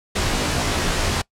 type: noise with comb filter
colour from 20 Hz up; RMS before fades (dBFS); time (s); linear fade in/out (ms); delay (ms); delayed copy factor
pink; -21; 0.15-1.22; 10; 18; -0.9
effects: noise-tail reverb RT60 0.1 s tail -23 dB re dry + low-pass 8000 Hz 12 dB/octave